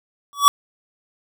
square tone with exponential growth, 1139 Hz, C#6, 47 cents sharp, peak -5 dBFS, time 0.33-0.48 s, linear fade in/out 0 ms, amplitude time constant 32 ms, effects none

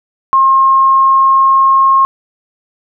sine tone with pitch glide, 1070 to 1076.8 Hz, C6 to C6, +38 to +49 cents, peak -5 dBFS, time 0.33-2.05 s, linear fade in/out 0 ms, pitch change +11 cents, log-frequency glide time 0.51-1.92 s, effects none

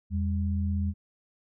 sine tone pair together, 83.56 / 200 Hz, E2 / G3, +24 / +35 cents, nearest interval octave + minor third, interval 1511 cents, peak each -26 / -31 dBFS, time 0.1-0.94 s, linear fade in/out 50 ms, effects none

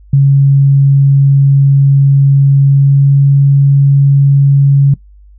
sine tone with pitch glide, 138.59 to 139.47 Hz, C#3 to C#3, 0 to +11 cents, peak -3 dBFS, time 0.13-4.94 s, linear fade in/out 5 ms, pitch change +11 cents, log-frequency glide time 2.66-3.21 s, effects noise-tail reverb RT60 0.1 s tail -19 dB re dry + added 50 Hz sine -36 dBFS peak until 5.38 s

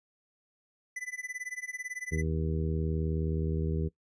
square tone with tremolo, 2000 Hz, B6, 21 cents sharp, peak -34 dBFS, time 0.96-2.23 s, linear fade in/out 5 ms, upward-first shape sine, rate 18 Hz, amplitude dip 95%
harmonic tone, 79.4 Hz, D#2, 36 cents sharp, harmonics 1 / 2 / 3 / 4 / 5 / 6, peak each -31 / -32 / -41 / -41 / -38 / -43 dBFS, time 2.11-3.89 s, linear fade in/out 20 ms
effects noise-tail reverb RT60 0.1 s tail -20 dB re dry + resampled to 22050 Hz

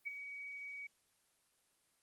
sine tone with ADSR envelope, 2262 Hz, C#7, 34 cents sharp, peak -36 dBFS, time 0.05-0.87 s, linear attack 24 ms, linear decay 17 ms, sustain -8 dB, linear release 5 ms, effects white hiss -75 dBFS RMS until 2.02 s + Opus 24 kbps

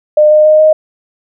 sine tone with pitch steps, 605 / 610.6 / 616.3 / 622 Hz, D#5 / D#5 / D#5 / D#5, -49 / -33 / -17 / -1 cents, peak -3 dBFS, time 0.17-0.73 s, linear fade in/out 5 ms, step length 140 ms, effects none

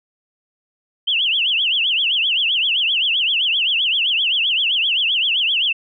sine tone with vibrato, 2995 Hz, F#7, 20 cents sharp, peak -15 dBFS, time 1.07-5.73 s, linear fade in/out 10 ms, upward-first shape triangle, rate 7.7 Hz, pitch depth 260 cents each way, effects none

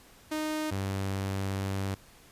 sawtooth tone pair in turn, 308.7 / 97.23 Hz, D#4 / G2, -14 / -14 cents, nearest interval octave + minor sixth, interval 2000 cents, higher first, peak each -26 dBFS, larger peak neither, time 0.31-0.71 / 0.71-1.95 s, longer second, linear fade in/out 10 ms, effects pink hiss -56 dBFS RMS until 2.31 s + resampled to 32000 Hz

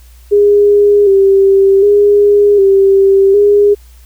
sine tone with vibrato, 400 Hz, G4, 35 cents sharp, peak -4 dBFS, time 0.31-3.75 s, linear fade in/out 20 ms, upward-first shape square, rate 0.66 Hz, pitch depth 41 cents each way, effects added 60 Hz sine -36 dBFS peak until 4.05 s + white hiss -48 dBFS RMS until 4.05 s

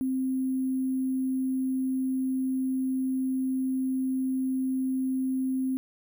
sine tone with sample-and-hold, 261.6 Hz, C4, in tune, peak -25 dBFS, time 0.01-5.77 s, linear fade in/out 0 ms, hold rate 11025 Hz, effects none

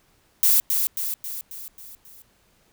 violet noise with echo, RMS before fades -17 dBFS, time 0.43-0.6 s, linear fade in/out 0 ms, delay 270 ms, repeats 6, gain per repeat -5 dB, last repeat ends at 2.22 s, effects pink hiss -62 dBFS RMS until 2.72 s

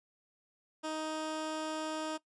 15% pulse tone, 312.6 Hz, D#4, 8 cents sharp, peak -29 dBFS, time 0.83-2.18 s, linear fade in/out 20 ms, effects noise-tail reverb RT60 0.1 s tail -19 dB re dry + resampled to 22050 Hz

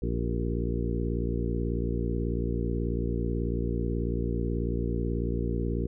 harmonic tone with a mistuned harmonic, 58.27 Hz, A#1, in tune, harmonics 1 / 2 / 3 / 4 / 5 / 6 / 7 / 8, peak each -30 / -33 / -35 / -36 / -37 / -38 / -38 / -39 dBFS, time 0.02-5.87 s, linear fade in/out 5 ms, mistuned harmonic 7, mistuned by -48 cents, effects none

